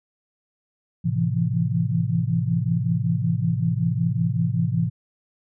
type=chord; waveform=sine; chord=F major seventh; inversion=first; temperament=equal with one note detuned; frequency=110 / 130.81 / 164.81 / 170.13 Hz; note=A2 / C3 / E3 / F3; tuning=0 / 0 / 0 / -45 cents; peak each=-25 dBFS; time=1.04-4.9 s; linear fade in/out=20 ms; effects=none